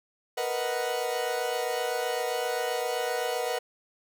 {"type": "chord", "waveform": "40% pulse", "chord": "B major seventh", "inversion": "third", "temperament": "equal", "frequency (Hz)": [466.2, 493.9, 622.3, 740], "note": ["A#4", "B4", "D#5", "F#5"], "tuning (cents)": [0, 0, 0, 0], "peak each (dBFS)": [-33, -31, -35, -32], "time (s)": [0.37, 3.59], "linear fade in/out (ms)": 10, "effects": []}